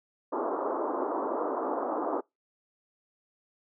pink band-pass noise, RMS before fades -31 dBFS, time 0.32-2.21 s, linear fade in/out 10 ms, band 280 to 1200 Hz, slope 48 dB/octave, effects noise-tail reverb RT60 0.2 s tail -26 dB re dry

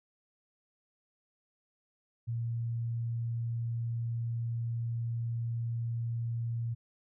sine tone, 116.54 Hz, A#2, in tune, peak -31 dBFS, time 2.27-6.75 s, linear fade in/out 20 ms, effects none

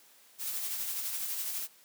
blue noise with tremolo, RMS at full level -34 dBFS, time 0.38-1.68 s, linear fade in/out 50 ms, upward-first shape sine, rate 12 Hz, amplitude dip 35%, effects white hiss -60 dBFS RMS until 1.84 s + high-pass 200 Hz 12 dB/octave

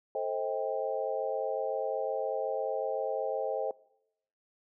sine chord, A half-diminished seventh, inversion none, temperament just, 440 / 528 / 633.6 / 792 Hz, A4 / C5 / Eb5 / G5, 0 / +16 / +31 / +18 cents, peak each -36 / -34 / -36 / -37 dBFS, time 0.15-3.71 s, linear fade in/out 2 ms, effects noise-tail reverb RT60 0.8 s tail -22 dB re dry

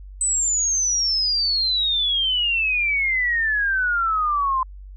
sine exponential sweep, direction down, 8140 to 1027 Hz, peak -18 dBFS, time 0.21-4.63 s, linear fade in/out 2 ms, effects added 48 Hz sine -36 dBFS peak until 4.96 s

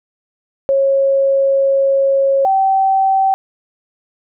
sine tone pair in turn, 546 / 772.2 Hz, C#5 / G5, -26 / -26 cents, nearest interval tritone, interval 600 cents, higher second, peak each -10 dBFS, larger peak neither, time 0.69-2.45 / 2.45-3.34 s, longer first, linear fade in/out 0 ms, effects none

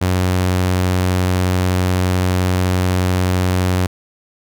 sawtooth tone, 91.6 Hz, F#2, 17 cents flat, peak -10 dBFS, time 0.01-3.87 s, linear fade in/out 10 ms, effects none

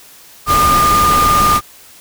sine tone in noise, 1210 Hz, D#6, 49 cents flat, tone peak -9 dBFS, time 0.46-1.61 s, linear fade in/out 50 ms, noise pink, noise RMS -17 dBFS, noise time 0.46-1.61 s, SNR +5 dB, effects white hiss -41 dBFS RMS until 2 s

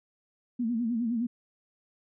sine tone with vibrato, 233.1 Hz, A#3, in tune, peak -26 dBFS, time 0.59-1.27 s, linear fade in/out 10 ms, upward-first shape sine, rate 9.7 Hz, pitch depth 100 cents each way, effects none

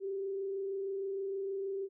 sine tone with frequency modulation, 390.6 Hz, G4, 6 cents flat, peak -34 dBFS, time 0-1.89 s, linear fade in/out 50 ms, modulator 26.4 Hz, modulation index 0.31, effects none

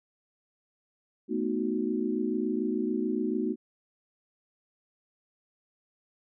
sine chord, B dominant seventh, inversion third, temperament equal, 220 / 246.9 / 311.1 / 370 Hz, A3 / B3 / D#4 / F#4, 0 / 0 / 0 / 0 cents, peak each -32 dBFS, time 1.28-3.56 s, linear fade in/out 50 ms, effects none

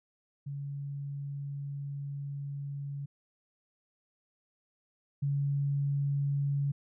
sine tone pair in turn, 141.1 / 141.1 Hz, C#3 / C#3, +31 / +31 cents, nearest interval unison, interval 0 cents, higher neither, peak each -35 / -27 dBFS, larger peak second, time 0.46-3.06 / 5.22-6.72 s, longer first, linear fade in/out 10 ms, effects none

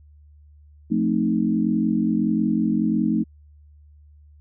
sine chord, F dominant seventh, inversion none, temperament equal, 174.61 / 220 / 261.6 / 311.1 Hz, F3 / A3 / C4 / Eb4, 0 / 0 / 0 / 0 cents, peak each -26 / -21 / -26 / -24 dBFS, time 0.9-3.24 s, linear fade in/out 20 ms, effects added 74 Hz sine -47 dBFS peak until 4.4 s

